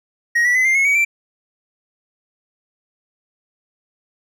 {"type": "tone with pitch steps", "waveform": "triangle", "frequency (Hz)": [1885, 1954.9, 2027, 2102, 2180, 2261, 2345], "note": ["A#6", "B6", "B6", "C7", "C#7", "C#7", "D7"], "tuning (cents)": [19, -18, 45, 7, -29, 34, -3], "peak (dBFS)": -11, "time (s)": [0.35, 1.05], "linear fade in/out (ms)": 10, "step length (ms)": 100, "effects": []}